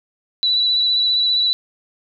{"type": "tone with vibrato", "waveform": "sine", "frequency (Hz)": 3951, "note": "B7", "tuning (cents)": 0, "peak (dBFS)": -14, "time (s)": [0.43, 1.53], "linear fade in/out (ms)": 0, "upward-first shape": "sine", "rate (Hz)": 15, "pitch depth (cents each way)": 20, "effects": []}